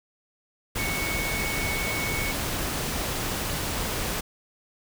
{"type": "tone in noise", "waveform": "sine", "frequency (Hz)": 2217, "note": "C#7", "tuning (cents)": 0, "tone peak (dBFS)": -30, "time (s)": [0.78, 2.32], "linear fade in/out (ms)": 10, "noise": "pink", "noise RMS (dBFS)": -29, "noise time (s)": [0.75, 4.21], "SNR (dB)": -4, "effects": []}